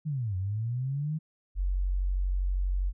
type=linear two-way sweep; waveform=sine; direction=down then up; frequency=159.4 to 90.1 to 159.4 Hz; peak=-28 dBFS; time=0.05-1.19 s; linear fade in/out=20 ms; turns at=0.36 s
type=tone; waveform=sine; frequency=46.25 Hz; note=F#1; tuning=in tune; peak=-25 dBFS; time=1.55-2.93 s; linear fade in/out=50 ms
effects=none